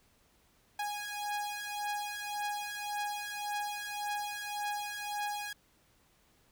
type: beating tone pair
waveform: sawtooth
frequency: 826 / 827.8 Hz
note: G#5 / G#5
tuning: -10 / -6 cents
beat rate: 1.8 Hz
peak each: -35 / -34 dBFS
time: 0.79-5.53 s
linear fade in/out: 5 ms
effects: pink hiss -68 dBFS RMS until 6.51 s